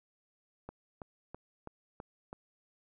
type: click train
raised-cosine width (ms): 1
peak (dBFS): -29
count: 6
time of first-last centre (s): 0.69-2.329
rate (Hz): 3.05
effects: none